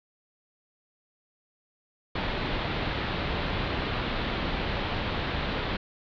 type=low-pass noise; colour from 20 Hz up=pink; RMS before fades=-30 dBFS; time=2.15-5.77 s; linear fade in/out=5 ms; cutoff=4100 Hz; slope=48 dB/octave; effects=none